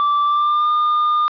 triangle tone with pitch glide, 1167 to 1211.6 Hz, D6 to D#6, -11 to -46 cents, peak -12 dBFS, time 0-1.28 s, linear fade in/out 0 ms, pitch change +65 cents, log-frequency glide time 0.24-0.7 s, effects resampled to 11025 Hz + 8-bit

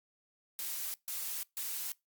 blue noise bursts, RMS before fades -38 dBFS, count 3, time 0.59-1.92 s, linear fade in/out 0 ms, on 350 ms, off 140 ms, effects noise-tail reverb RT60 0.2 s tail -24 dB re dry + Opus 48 kbps

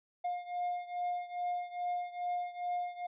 triangle beating tone pair, 710 / 712.4 Hz, F5 / F5, +28 / +34 cents, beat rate 2.4 Hz, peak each -34 / -37 dBFS, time 0.24-3.07 s, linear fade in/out 10 ms, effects resampled to 8000 Hz

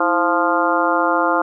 harmonic tone with a mistuned harmonic, 174.61 Hz, F3, in tune, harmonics 2 / 3 / 4 / 5 / 6 / 7 / 8, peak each -22 / -22 / -22 / -22 / -22 / -22 / -22 dBFS, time 0-1.42 s, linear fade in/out 5 ms, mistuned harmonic 2, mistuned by -110 cents, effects none

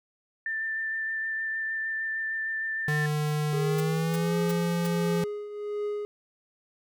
sine tone with vibrato, 1780 Hz, A6, 20 cents sharp, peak -28 dBFS, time 0.46-3.06 s, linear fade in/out 2 ms, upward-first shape sine, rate 6.5 Hz, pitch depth 12 cents each way
square tone with pitch glide, 150.4 to 171.77 Hz, D3 to F3, +42 to -28 cents, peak -26 dBFS, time 2.88-5.24 s, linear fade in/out 2 ms, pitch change +230 cents, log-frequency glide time 3.54-4.36 s
triangle tone with tremolo, 415.3 Hz, G#4, in tune, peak -25 dBFS, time 3.53-6.05 s, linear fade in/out 0 ms, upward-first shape triangle, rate 1.4 Hz, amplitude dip 70%
white noise bursts, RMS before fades -38 dBFS, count 4, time 3.78-4.87 s, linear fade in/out 5 ms, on 25 ms, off 330 ms
effects none

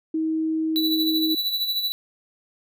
sine tone, 318 Hz, D#4, 38 cents sharp, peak -21 dBFS, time 0.14-1.35 s, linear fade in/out 5 ms
square tone with tremolo, 3951 Hz, B7, in tune, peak -21 dBFS, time 0.76-1.92 s, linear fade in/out 0 ms, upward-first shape sine, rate 13 Hz, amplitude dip 55%
effects none

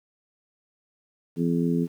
harmonic tone, 84.7 Hz, E2, 48 cents sharp, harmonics 2 / 3 / 4 / 5, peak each -24 / -25 / -31 / -31 dBFS, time 1.36-1.88 s, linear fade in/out 50 ms, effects 9-bit

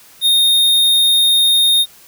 square tone, 3689 Hz, A#7, 19 cents flat, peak -10 dBFS, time 0.21-1.86 s, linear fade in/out 50 ms, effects white hiss -44 dBFS RMS until 2.07 s

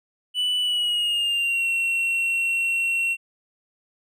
triangle tone with pitch glide, 2973 to 2726 Hz, F#7 to F7, +8 to -43 cents, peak -19 dBFS, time 0.34-3.17 s, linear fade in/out 50 ms, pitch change -151 cents, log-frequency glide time 0.6-1.67 s, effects none

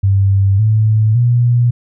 sine tone with pitch steps, 98 / 108.74 / 120.65 Hz, G2 / A2 / B2, 0 / -20 / -40 cents, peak -8 dBFS, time 0.03-1.71 s, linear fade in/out 10 ms, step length 560 ms, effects none

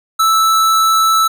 square tone, 1315 Hz, E6, 5 cents flat, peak -10 dBFS, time 0.19-1.28 s, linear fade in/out 10 ms, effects none

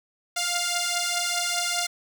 5% pulse beating tone pair, 698.5 / 703.4 Hz, F5 / F5, 0 / +12 cents, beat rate 4.9 Hz, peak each -17 / -15 dBFS, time 0.36-1.87 s, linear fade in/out 10 ms, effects none

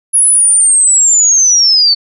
sine linear sweep, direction down, 10548 to 4435 Hz, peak -5 dBFS, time 0.13-1.95 s, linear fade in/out 20 ms, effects none

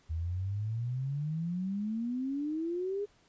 sine exponential sweep, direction up, 78.2 to 416.8 Hz, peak -31 dBFS, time 0.09-3.06 s, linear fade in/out 20 ms, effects pink hiss -66 dBFS RMS until 3.28 s + resampled to 16000 Hz

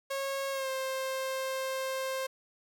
sawtooth tone with pitch glide, 546 to 528 Hz, C#5 to C5, -26 to +16 cents, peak -28 dBFS, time 0.1-2.27 s, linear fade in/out 10 ms, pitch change -58 cents, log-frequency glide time 0.51-0.69 s, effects 11-bit

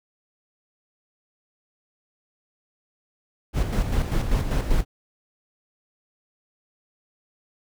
brown noise with tremolo, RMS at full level -21 dBFS, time 3.53-4.85 s, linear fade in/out 50 ms, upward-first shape square, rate 5.1 Hz, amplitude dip 50%, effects none

